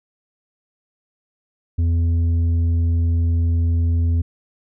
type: tone with tanh clipping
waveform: triangle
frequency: 84 Hz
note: E2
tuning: 33 cents sharp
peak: -16 dBFS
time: 1.78-4.22 s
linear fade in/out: 10 ms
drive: 10 dB
effects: none